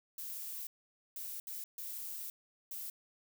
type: noise bursts at uneven times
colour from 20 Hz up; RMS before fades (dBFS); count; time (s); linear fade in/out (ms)
violet; -43; 5; 0.18-0.67 / 1.16-1.4 / 1.47-1.64 / 1.78-2.3 / 2.71-2.9; 2
effects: none